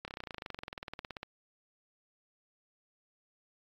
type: slowing click train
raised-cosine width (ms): 0.3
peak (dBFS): -24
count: 28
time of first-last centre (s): 0.05-1.231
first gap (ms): 29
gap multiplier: 1.03
effects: AAC 64 kbps